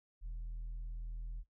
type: tone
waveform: sine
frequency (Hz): 40.9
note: E1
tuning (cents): -13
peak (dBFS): -37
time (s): 0.21-1.44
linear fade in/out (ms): 50
effects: noise-tail reverb RT60 0.1 s tail -17 dB re dry + tanh soft clip ceiling -39 dBFS